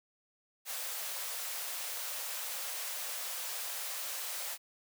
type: high-pass noise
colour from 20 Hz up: white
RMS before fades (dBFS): -39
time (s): 0.65-4.58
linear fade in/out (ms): 50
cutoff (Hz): 470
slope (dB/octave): 96
effects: none